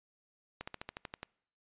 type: slowing click train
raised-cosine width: 0.3 ms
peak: -24 dBFS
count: 9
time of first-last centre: 0.61-1.231 s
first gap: 65 ms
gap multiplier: 1.05
effects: noise-tail reverb RT60 0.7 s tail -26 dB re dry + resampled to 8000 Hz

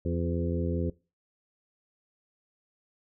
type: harmonic tone with a mistuned harmonic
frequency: 85 Hz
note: F2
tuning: 46 cents flat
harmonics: 1 / 2 / 3 / 4 / 5 / 6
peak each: -30 / -33 / -35 / -36 / -37 / -38 dBFS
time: 0.05-0.9 s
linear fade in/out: 5 ms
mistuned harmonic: 4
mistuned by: +33 cents
effects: noise-tail reverb RT60 0.3 s tail -21 dB re dry

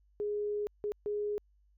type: tone bursts at uneven times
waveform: sine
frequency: 415.3 Hz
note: G#4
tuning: in tune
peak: -31 dBFS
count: 3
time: 0.2-0.67 / 0.84-0.92 / 1.06-1.38 s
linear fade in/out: 0 ms
effects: added 50 Hz sine -64 dBFS peak until 1.77 s

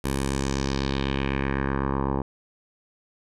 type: tone with low-pass filter sweep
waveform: 10% pulse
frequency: 68 Hz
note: C#2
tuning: 33 cents flat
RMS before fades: -26 dBFS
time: 0.04-2.22 s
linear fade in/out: 5 ms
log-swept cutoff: 12000 to 810 Hz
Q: 2.2
effects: none

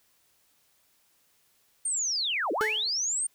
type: linear two-way sweep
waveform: sine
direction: down then up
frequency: 8930 to 280 to 8930 Hz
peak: -26 dBFS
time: 1.85-3.27 s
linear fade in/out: 5 ms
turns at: 2.52 s
type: tone with exponential decay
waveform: 35% pulse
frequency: 431.5 Hz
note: A4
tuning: 34 cents flat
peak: -22 dBFS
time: 2.61-2.91 s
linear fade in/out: 0 ms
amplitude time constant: 65 ms
effects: white hiss -67 dBFS RMS until 3.34 s

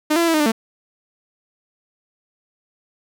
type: tone with pitch steps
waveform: sawtooth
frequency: 305 / 338.6 / 336.4 / 327.7 / 307.3 / 296.6 / 224.1 Hz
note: D#4 / E4 / E4 / E4 / D#4 / D4 / A3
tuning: -34 / +46 / +35 / -10 / -21 / +17 / +32 cents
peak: -11 dBFS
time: 0.1-0.52 s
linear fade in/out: 10 ms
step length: 60 ms
effects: none

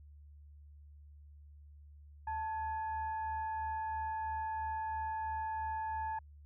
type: tone with frequency modulation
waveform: sine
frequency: 880 Hz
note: A5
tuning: in tune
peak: -35 dBFS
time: 2.27-6.19 s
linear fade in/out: 5 ms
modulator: 804 Hz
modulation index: 0.46
effects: added 73 Hz sine -53 dBFS peak until 6.45 s

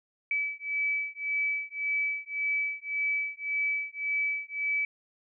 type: beating tone pair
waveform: sine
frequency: 2296 / 2297.8 Hz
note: D7 / D7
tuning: -40 / -38 cents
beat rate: 1.8 Hz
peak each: -31 dBFS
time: 0.31-4.85 s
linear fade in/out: 2 ms
effects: none

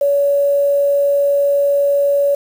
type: tone with quantisation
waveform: sine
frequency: 566 Hz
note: C#5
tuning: 36 cents sharp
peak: -11 dBFS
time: 0.01-2.35 s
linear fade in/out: 5 ms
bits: 6
effects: none

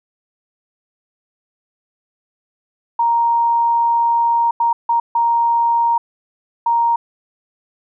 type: tone bursts at uneven times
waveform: sine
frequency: 934 Hz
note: A#5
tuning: 3 cents sharp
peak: -12 dBFS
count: 5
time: 2.99-4.51 / 4.6-4.73 / 4.89-5 / 5.15-5.98 / 6.66-6.96 s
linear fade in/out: 5 ms
effects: none

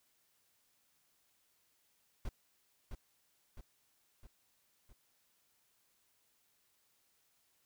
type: noise with echo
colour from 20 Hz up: brown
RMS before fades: -39 dBFS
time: 2.25-2.29 s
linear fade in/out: 2 ms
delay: 660 ms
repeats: 4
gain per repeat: -5 dB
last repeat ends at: 4.93 s
effects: white hiss -75 dBFS RMS until 7.65 s

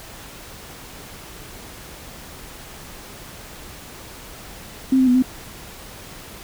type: tone with pitch steps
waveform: sine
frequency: 263 / 259.4 / 248 / 256.2 Hz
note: C4 / C4 / B3 / C4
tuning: +9 / -15 / +7 / -36 cents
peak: -12 dBFS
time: 4.92-5.224 s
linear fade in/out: 5 ms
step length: 76 ms
effects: pink hiss -39 dBFS RMS until 6.43 s

